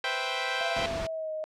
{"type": "chord", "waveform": "10% pulse", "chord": "C major seventh", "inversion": "third", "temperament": "equal", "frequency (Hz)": [493.9, 523.3, 659.3, 784], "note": ["B4", "C5", "E5", "G5"], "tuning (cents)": [0, 0, 0, 0], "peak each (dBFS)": [-28, -26, -27, -23], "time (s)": [0.04, 0.86], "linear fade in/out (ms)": 2}
{"type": "tone with pitch glide", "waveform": "sine", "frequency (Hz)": [677, 624.4], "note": ["E5", "D#5"], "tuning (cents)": [46, 6], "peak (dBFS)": -31, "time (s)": [0.61, 1.44], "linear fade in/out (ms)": 0, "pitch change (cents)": -140, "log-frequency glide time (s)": [0.82, 1.32]}
{"type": "noise", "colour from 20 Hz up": "pink", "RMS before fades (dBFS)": -35, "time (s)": [0.76, 1.07], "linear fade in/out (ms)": 5}
{"effects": ["low-pass 5000 Hz 12 dB/octave"]}